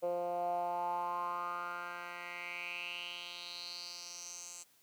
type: tone with band-pass filter sweep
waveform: 10% pulse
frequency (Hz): 175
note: F3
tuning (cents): +4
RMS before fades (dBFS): -40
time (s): 0.02-4.64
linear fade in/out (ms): 20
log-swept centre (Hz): 530 to 7400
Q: 5.4
effects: white hiss -68 dBFS RMS until 4.82 s + high-pass 80 Hz 12 dB/octave